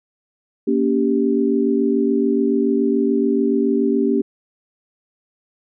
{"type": "chord", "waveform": "sine", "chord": "G diminished", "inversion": "first", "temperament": "just", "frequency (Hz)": [235.2, 282.2, 392], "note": ["Bb3", "Db4", "G4"], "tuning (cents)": [16, 31, 0], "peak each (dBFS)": -19, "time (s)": [0.67, 4.22], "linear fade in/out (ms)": 10, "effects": []}